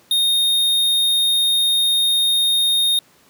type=tone; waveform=square; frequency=3696 Hz; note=A#7; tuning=16 cents flat; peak=-15 dBFS; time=0.11-2.99 s; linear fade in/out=2 ms; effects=pink hiss -53 dBFS RMS until 3.29 s + high-pass 150 Hz 12 dB/octave